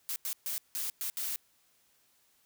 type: noise bursts at uneven times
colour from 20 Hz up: blue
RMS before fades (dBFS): -35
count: 6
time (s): 0.09-0.16 / 0.25-0.33 / 0.46-0.58 / 0.75-0.9 / 1.01-1.1 / 1.17-1.36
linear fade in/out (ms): 0
effects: white hiss -69 dBFS RMS until 2.45 s